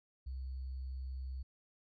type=tone with sample-and-hold; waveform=sine; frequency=65.1 Hz; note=C2; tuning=8 cents flat; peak=-39 dBFS; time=0.26-1.43 s; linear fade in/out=10 ms; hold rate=4410 Hz; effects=resampled to 16000 Hz